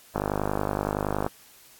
click train, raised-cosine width 1 ms, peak -11 dBFS, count 57, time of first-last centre 0.16-1.265 s, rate 50.7 Hz, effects white hiss -53 dBFS RMS until 1.79 s + AAC 64 kbps

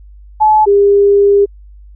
sine tone pair in turn, 859 / 402.8 Hz, A5 / G4, -42 / +47 cents, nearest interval octave + minor second, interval 1311 cents, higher first, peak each -5 dBFS, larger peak neither, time 0.4-0.66 / 0.66-1.46 s, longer second, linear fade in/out 20 ms, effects added 50 Hz sine -34 dBFS peak until 1.95 s

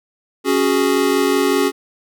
square chord, C# suspended fourth, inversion none, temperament equal, 277.2 / 370 / 415.3 Hz, C#4 / F#4 / G#4, 0 / 0 / 0 cents, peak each -19 dBFS, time 0.44-1.72 s, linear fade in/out 50 ms, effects none

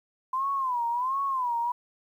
sine tone with vibrato, 1018 Hz, C6, 48 cents flat, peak -25 dBFS, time 0.33-1.72 s, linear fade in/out 5 ms, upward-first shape sine, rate 1.4 Hz, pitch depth 150 cents each way, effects 10-bit

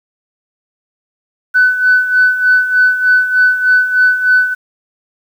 sine tone with tremolo, 1501 Hz, F#6, 24 cents sharp, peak -4 dBFS, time 1.54-4.55 s, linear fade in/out 20 ms, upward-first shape sine, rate 3.3 Hz, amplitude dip 70%, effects tanh soft clip ceiling -1 dBFS + 7-bit

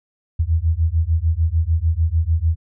sine beating tone pair, 78.5 / 85.2 Hz, D#2 / F2, +16 / -42 cents, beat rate 6.7 Hz, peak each -18 dBFS, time 0.39-2.56 s, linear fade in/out 10 ms, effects none

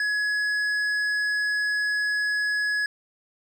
sine tone with hard clipping, 1685 Hz, G#6, 25 cents sharp, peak -24 dBFS, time 0-2.86 s, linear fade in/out 2 ms, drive 7 dB, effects none

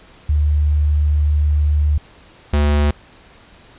sine / square tone pair in turn, 74.4 / 73.25 Hz, D2 / D2, +23 / -4 cents, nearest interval unison, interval 27 cents, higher first, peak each -12 / -13 dBFS, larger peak first, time 0.29-1.98 / 2.53-2.91 s, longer first, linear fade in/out 5 ms, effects pink hiss -46 dBFS RMS until 3.78 s + resampled to 8000 Hz

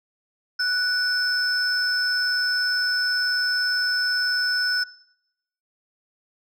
sine tone pair together, 1480 / 5261 Hz, F#6 / E8, 0 / -4 cents, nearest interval octave + minor seventh, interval 2196 cents, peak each -22 dBFS, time 0.59-4.84 s, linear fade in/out 10 ms, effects noise-tail reverb RT60 0.8 s tail -21 dB re dry + tanh soft clip ceiling -15 dBFS

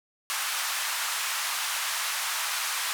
pink band-pass noise, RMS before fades -30 dBFS, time 0.3-2.93 s, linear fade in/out 0 ms, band 970 to 14000 Hz, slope 24 dB/octave, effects none

